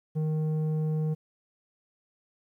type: tone with low-pass filter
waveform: square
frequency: 155.5 Hz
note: D#3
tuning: 1 cent flat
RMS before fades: -28 dBFS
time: 0.15-1.15 s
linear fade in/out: 20 ms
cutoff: 390 Hz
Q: 0.96
effects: 11-bit